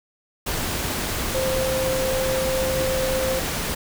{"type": "tone in noise", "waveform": "sine", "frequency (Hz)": 523.3, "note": "C5", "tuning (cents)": 0, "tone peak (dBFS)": -22, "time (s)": [1.34, 3.4], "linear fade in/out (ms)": 10, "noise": "pink", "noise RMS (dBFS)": -26, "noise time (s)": [0.46, 3.75], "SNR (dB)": 1, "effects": []}